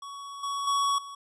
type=tone with level steps; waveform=square; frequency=1121 Hz; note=C#6; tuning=19 cents sharp; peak=-39 / -30 / -24 / -40 dBFS; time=0.02-1.15 s; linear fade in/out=5 ms; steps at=0.43 / 0.67 / 0.98 s; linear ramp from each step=5 ms; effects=resampled to 22050 Hz